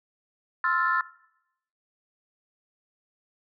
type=chord; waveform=sine; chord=F major seventh; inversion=second; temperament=equal; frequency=1046.5 / 1318.5 / 1396.9 / 1760 Hz; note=C6 / E6 / F6 / A6; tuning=0 / 0 / 0 / 0 cents; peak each=-27 dBFS; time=0.64-1.01 s; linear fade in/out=2 ms; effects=noise-tail reverb RT60 0.8 s tail -20 dB re dry + tanh soft clip ceiling -12 dBFS